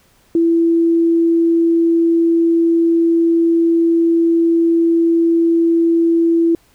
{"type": "tone", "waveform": "sine", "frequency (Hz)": 333.6, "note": "E4", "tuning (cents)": 21, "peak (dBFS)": -10, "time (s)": [0.35, 6.55], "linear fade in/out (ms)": 2, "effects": ["pink hiss -54 dBFS RMS until 6.74 s"]}